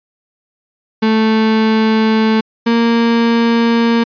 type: tone pair in turn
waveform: 35% pulse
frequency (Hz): 220 / 232.1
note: A3 / A#3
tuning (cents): 0 / -7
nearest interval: minor second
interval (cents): 93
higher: second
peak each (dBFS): -8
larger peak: neither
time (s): 1.02-2.41 / 2.66-4.04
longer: first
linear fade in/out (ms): 10
effects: resampled to 11025 Hz